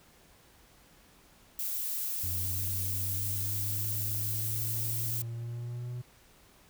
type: noise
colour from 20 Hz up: violet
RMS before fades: -34 dBFS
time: 1.59-5.22 s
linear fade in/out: 2 ms
type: exponential sweep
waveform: triangle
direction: up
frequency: 90 to 123.47 Hz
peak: -33 dBFS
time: 2.23-6.02 s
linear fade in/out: 10 ms
effects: pink hiss -60 dBFS RMS until 6.69 s